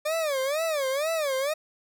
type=tone with vibrato; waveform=40% pulse; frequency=587.3 Hz; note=D5; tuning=in tune; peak=-24 dBFS; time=0.05-1.54 s; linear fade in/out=10 ms; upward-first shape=sine; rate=2.1 Hz; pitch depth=200 cents each way; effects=none